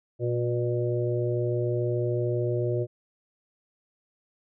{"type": "harmonic tone with a mistuned harmonic", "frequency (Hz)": 120.3, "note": "B2", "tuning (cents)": -45, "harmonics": [1, 3, 4, 5], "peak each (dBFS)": [-27, -28, -33, -33], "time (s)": [0.19, 2.87], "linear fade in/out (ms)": 50, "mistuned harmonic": 4, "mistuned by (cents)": 24, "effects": []}